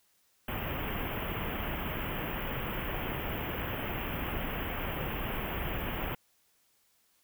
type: band-stop noise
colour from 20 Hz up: pink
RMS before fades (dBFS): -35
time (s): 0.48-6.15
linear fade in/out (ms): 5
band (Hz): 3200 to 13000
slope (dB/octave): 96
effects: white hiss -70 dBFS RMS until 7.23 s